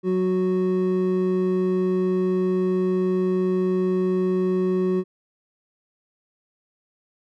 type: tone pair together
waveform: triangle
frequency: 184.71 / 369.2 Hz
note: F#3 / F#4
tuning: -3 / -4 cents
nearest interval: octave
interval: 1199 cents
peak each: -21 / -19 dBFS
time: 0.03-5.04 s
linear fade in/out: 50 ms
effects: none